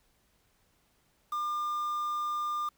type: tone with quantisation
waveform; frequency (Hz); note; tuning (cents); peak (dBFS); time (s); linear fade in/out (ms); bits
triangle; 1200; D6; +37; -28; 1.32-2.69; 5; 8
effects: pink hiss -70 dBFS RMS until 2.77 s